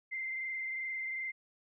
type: tone with frequency modulation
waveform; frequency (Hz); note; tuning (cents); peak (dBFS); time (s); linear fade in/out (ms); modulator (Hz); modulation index
sine; 2084; C7; -7; -35; 0.11-1.32; 20; 22.6; 1.4
effects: none